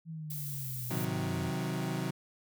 sine linear sweep, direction down, 164.81 to 87.3 Hz, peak -38 dBFS, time 0.05-1.52 s, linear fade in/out 50 ms
violet noise, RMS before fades -41 dBFS, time 0.3-1.05 s, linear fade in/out 5 ms
30% pulse chord, C diminished, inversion none, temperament equal with one note detuned, 130.81 / 157.55 / 185 Hz, C3 / Eb3 / Gb3, 0 / +22 / 0 cents, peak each -34 dBFS, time 0.9-2.11 s, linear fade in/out 10 ms
effects none

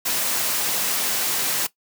white noise, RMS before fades -23 dBFS, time 0.05-1.67 s, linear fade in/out 10 ms, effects noise-tail reverb RT60 0.1 s tail -17 dB re dry + high-pass 150 Hz 12 dB/octave

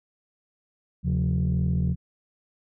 sine tone cluster, 77.5 / 134.2 / 176.9 Hz, D#2 / C3 / F3, -6 / +44 / +23 cents, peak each -24 dBFS, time 1.03-1.96 s, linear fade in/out 50 ms, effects tanh soft clip ceiling -17 dBFS

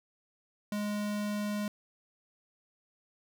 square tone, 207.7 Hz, G#3, in tune, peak -32 dBFS, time 0.72-1.68 s, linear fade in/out 2 ms, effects none

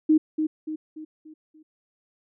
sine tone with echo, 311.1 Hz, D#4, in tune, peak -14 dBFS, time 0.09-0.18 s, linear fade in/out 10 ms, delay 290 ms, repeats 5, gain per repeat -7 dB, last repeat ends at 1.63 s, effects none

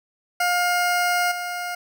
20% pulse tone with level steps, 710 Hz, F5, 28 cents sharp, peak -14 / -22 dBFS, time 0.4-1.75 s, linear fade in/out 5 ms, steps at 1.31 s, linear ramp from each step 10 ms, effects none

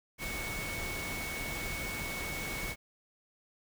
sine tone in noise, 2217 Hz, C#7, in tune, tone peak -39 dBFS, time 0.18-2.76 s, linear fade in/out 50 ms, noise pink, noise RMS -39 dBFS, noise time 0.18-2.76 s, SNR -3 dB, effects none

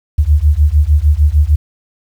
sine beating tone pair, 71.3 / 77.9 Hz, C#2 / D#2, +49 / +3 cents, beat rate 6.6 Hz, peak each -10 dBFS, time 0.18-1.56 s, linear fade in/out 10 ms, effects 7-bit

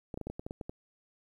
clicks, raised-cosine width 2 ms, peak -25 dBFS, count 10, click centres 0.142 / 0.175 / 0.213 / 0.27 / 0.3 / 0.395 / 0.465 / 0.509 / 0.612 / 0.695 s, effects 10-bit

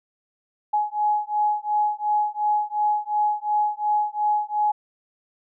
sine beating tone pair, 839 / 841.8 Hz, G#5 / G#5, +17 / +23 cents, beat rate 2.8 Hz, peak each -23 dBFS, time 0.73-4.72 s, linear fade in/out 10 ms, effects none

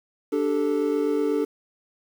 triangle chord, D suspended fourth, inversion none, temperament equal, 293.7 / 392 / 440 Hz, D4 / G4 / A4, 0 / 0 / 0 cents, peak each -23 / -26 / -22 dBFS, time 0.32-1.45 s, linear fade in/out 10 ms, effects 8-bit

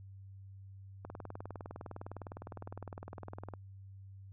click train, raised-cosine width 1 ms, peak -30 dBFS, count 50, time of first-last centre 1.05-3.537 s, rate 19.7 Hz, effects added 97 Hz sine -49 dBFS peak until 4.32 s

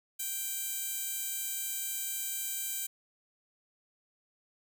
15% pulse tone with high-pass filter, 784 Hz, G5, in tune, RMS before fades -36 dBFS, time 0.19-2.87 s, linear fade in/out 10 ms, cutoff 8000 Hz, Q 0.67, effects none

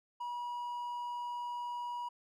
triangle tone, 966 Hz, B5, 39 cents flat, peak -35 dBFS, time 0.2-2.09 s, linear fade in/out 10 ms, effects none

